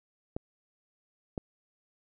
clicks, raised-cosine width 2 ms, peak -20 / -20 dBFS, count 2, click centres 0.365 / 1.378 s, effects none

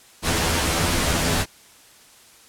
pink noise with comb filter, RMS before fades -21 dBFS, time 0.22-1.46 s, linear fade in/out 50 ms, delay 12 ms, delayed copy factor +0.85, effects white hiss -50 dBFS RMS until 2.48 s + low-pass 11000 Hz 12 dB/octave

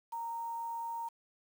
sine tone with quantisation, 926 Hz, A#5, 12 cents flat, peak -36 dBFS, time 0.12-1.09 s, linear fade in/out 10 ms, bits 9, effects none

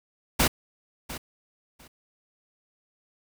pink noise with echo, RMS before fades -21 dBFS, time 0.39-0.48 s, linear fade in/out 10 ms, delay 700 ms, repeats 2, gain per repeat -15 dB, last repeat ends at 1.88 s, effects none

